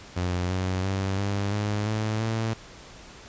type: tone with pitch steps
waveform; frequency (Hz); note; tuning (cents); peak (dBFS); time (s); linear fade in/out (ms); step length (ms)
sawtooth; 89.5 / 92.98 / 96.59 / 100.34 / 104.24 / 108.29 / 112.5; F2 / F#2 / G2 / G2 / G#2 / A2 / A2; +43 / +9 / -25 / +41 / +7 / -27 / +39; -21; 0.16-2.54; 10; 340
effects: pink hiss -46 dBFS RMS until 3.28 s + resampled to 16000 Hz